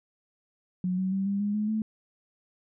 sine tone with pitch steps, 182.5 / 187.96 / 193.58 / 199.36 / 205.3 / 211.5 / 217.8 Hz, F#3 / F#3 / G3 / G3 / G#3 / G#3 / A3, -24 / +28 / -21 / +29 / -20 / +32 / -17 cents, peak -25 dBFS, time 0.84-1.82 s, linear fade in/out 2 ms, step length 140 ms, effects none

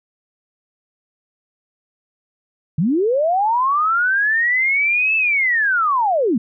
sine linear two-way sweep, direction up then down, 138.59 to 2646 to 197.3 Hz, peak -14 dBFS, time 2.78-6.38 s, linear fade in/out 5 ms, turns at 5.16 s, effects none

